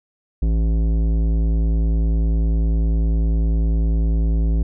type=tone with tanh clipping; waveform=sine; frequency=55 Hz; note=A1; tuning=in tune; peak=-17 dBFS; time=0.42-4.63 s; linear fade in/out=5 ms; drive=14 dB; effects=none

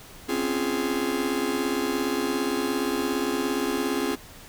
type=chord; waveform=45% pulse; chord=Db major seventh; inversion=third; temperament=just; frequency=259.9 / 277.2 / 346.5 / 415.8 Hz; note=C4 / Db4 / F4 / Ab4; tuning=-11 / 0 / -14 / +2 cents; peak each=-30 dBFS; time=0.28-4.16 s; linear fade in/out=20 ms; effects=pink hiss -46 dBFS RMS until 4.48 s

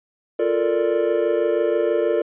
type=chord; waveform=triangle; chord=Bb major seventh; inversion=second; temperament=equal; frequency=349.2 / 440 / 466.2 / 587.3 Hz; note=F4 / A4 / Bb4 / D5; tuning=0 / 0 / 0 / 0 cents; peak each=-21 dBFS; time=0.39-2.22 s; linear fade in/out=5 ms; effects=resampled to 8000 Hz

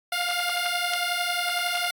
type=beating tone pair; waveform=10% pulse; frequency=700 / 711 Hz; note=F5 / F5; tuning=+4 / +31 cents; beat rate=11 Hz; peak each=-19 dBFS; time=0.12-1.91 s; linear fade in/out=5 ms; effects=AAC 64 kbps

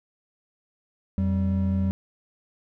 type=tone pair together; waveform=triangle; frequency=87.31 / 192.75 Hz; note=F2 / G3; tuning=0 / -29 cents; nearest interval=octave + major second; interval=1371 cents; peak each=-22 dBFS; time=1.18-1.91 s; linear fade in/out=0 ms; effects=none

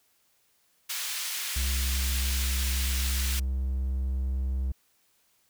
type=high-pass noise; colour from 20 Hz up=pink; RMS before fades=-33 dBFS; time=0.89-3.4 s; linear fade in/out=10 ms; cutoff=2300 Hz; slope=12 dB/octave
type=tone; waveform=triangle; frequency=65.41 Hz; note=C2; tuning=in tune; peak=-24 dBFS; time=1.56-4.72 s; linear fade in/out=5 ms
effects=white hiss -68 dBFS RMS until 5.49 s

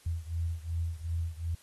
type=beating tone pair; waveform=sine; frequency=82.41 / 85.11 Hz; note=E2 / F2; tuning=0 / -44 cents; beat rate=2.7 Hz; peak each=-33 / -35 dBFS; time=0.06-1.55 s; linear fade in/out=5 ms; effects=white hiss -60 dBFS RMS until 1.62 s + AAC 32 kbps

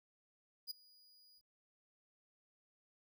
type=tone with ADSR envelope; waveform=45% pulse; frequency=4900 Hz; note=D#8; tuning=27 cents flat; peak=-38 dBFS; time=0.67-1.42 s; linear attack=37 ms; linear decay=10 ms; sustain=-24 dB; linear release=54 ms; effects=13-bit

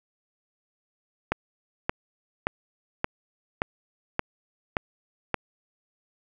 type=click train; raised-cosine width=0.5 ms; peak=-8 dBFS; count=8; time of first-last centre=1.32-5.343 s; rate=1.74 Hz; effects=none

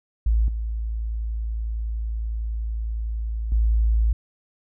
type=tone with level steps; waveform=sine; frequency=55.4 Hz; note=A1; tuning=13 cents sharp; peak=-16 / -24 / -16 dBFS; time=0.26-4.13 s; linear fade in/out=5 ms; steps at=0.48 / 3.52 s; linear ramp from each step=2 ms; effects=none

